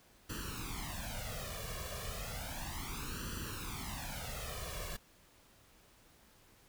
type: noise with flanger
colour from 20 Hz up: pink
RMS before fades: -42 dBFS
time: 0.29-4.97 s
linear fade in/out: 10 ms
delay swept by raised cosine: 0.67 to 1.77 ms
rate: 0.33 Hz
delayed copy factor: +1
effects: pink hiss -64 dBFS RMS until 6.68 s